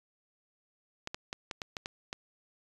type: clicks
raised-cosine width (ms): 0.2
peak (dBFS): -19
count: 8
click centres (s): 1.074 / 1.145 / 1.329 / 1.512 / 1.618 / 1.768 / 1.859 / 2.129
effects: resampled to 24000 Hz